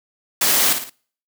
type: noise with echo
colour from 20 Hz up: white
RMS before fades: -17 dBFS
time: 0.41-0.73 s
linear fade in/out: 5 ms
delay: 56 ms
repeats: 3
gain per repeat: -7 dB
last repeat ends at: 0.898 s
effects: noise-tail reverb RT60 0.5 s tail -26 dB re dry + high-pass 150 Hz 12 dB/octave